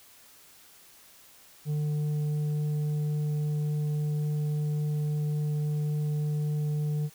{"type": "tone with tanh clipping", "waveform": "sine", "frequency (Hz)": 149.7, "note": "D3", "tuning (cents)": 33, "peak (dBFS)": -27, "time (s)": [1.65, 7.1], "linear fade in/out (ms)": 50, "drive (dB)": 5, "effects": ["white hiss -55 dBFS RMS until 7.14 s"]}